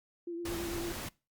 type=tone with vibrato; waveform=sine; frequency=341.2 Hz; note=F4; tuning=40 cents flat; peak=-36 dBFS; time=0.27-0.92 s; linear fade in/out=5 ms; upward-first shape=triangle; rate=9 Hz; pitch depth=44 cents each way
type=noise; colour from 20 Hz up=pink; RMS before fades=-40 dBFS; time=0.45-1.09 s; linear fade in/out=5 ms
effects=noise-tail reverb RT60 0.3 s tail -23 dB re dry + Opus 48 kbps